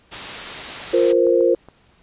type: noise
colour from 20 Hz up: white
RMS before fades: -29 dBFS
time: 0.11-1.13 s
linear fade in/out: 20 ms
type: chord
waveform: sine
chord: F suspended fourth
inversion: none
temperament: just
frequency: 349.2 / 465.6 / 523.8 Hz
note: F4 / Bb4 / C5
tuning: 0 / -2 / +2 cents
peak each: -17 dBFS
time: 0.93-1.55 s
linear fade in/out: 10 ms
type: click train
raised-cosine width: 1 ms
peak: -26 dBFS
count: 6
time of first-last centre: 0.99-1.686 s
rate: 7.18 Hz
effects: pink hiss -56 dBFS RMS until 2.02 s + resampled to 8000 Hz